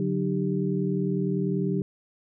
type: tone cluster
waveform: sine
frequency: 142.6 / 182.7 / 303.7 / 394.3 Hz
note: C#3 / F#3 / D#4 / G4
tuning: +49 / -22 / -42 / +10 cents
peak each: -30 / -26 / -32 / -30 dBFS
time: 0-1.82 s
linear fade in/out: 2 ms
effects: none